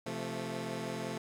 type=chord; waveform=15% pulse; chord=F major; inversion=second; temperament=equal with one note detuned; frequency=130.81 / 172.41 / 220 Hz; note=C3 / F3 / A3; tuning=0 / -22 / 0 cents; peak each=-35 / -35 / -33 dBFS; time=0.06-1.18 s; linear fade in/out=5 ms; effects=low-pass 11000 Hz 12 dB/octave + 11-bit